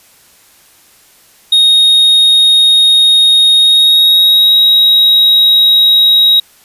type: tone with pitch glide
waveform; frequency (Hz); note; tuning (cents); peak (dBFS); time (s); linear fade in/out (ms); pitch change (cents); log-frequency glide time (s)
triangle; 3729 to 3810; A#7 to A#7; 0 to +37; -3; 1.52-6.4; 5; +37; 3.56-4.56
effects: white hiss -45 dBFS RMS until 6.64 s + resampled to 32000 Hz